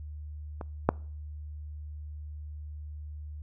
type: clicks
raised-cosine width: 1 ms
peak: -23 / -6 dBFS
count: 2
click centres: 0.612 / 0.89 s
effects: noise-tail reverb RT60 0.5 s tail -25 dB re dry + added 75 Hz sine -38 dBFS peak until 3.42 s